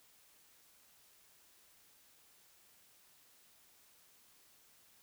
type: silence
effects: white hiss -66 dBFS RMS until 5.02 s